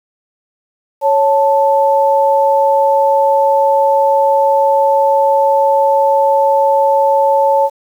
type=tone pair together; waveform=sine; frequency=554 / 880 Hz; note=C#5 / A5; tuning=-1 / 0 cents; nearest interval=minor sixth; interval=801 cents; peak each=-11 dBFS; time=1.01-7.7 s; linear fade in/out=50 ms; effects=7-bit